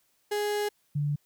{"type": "tone pair in turn", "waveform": ["35% pulse", "sine"], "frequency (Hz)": [415.3, 146.03], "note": ["G#4", "D3"], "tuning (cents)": [0, -9], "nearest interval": "octave + tritone", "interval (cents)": 1809, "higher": "first", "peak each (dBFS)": [-25, -25], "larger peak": "neither", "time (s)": [[0.31, 0.69], [0.95, 1.16]], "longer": "first", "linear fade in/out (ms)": 10, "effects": ["white hiss -70 dBFS RMS until 1.25 s"]}